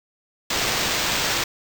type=noise with sample-and-hold; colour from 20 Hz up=blue; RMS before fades=-23 dBFS; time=0.5-1.44 s; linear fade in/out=5 ms; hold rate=11025 Hz; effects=none